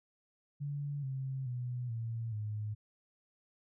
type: tone with pitch steps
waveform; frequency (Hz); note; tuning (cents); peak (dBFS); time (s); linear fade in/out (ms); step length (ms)
sine; 143.5 / 133.12 / 123.49 / 114.56 / 106.27; D3 / C3 / B2 / A#2 / G#2; -40 / +30 / 0 / -30 / +40; -35; 0.6-2.75; 20; 430
effects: none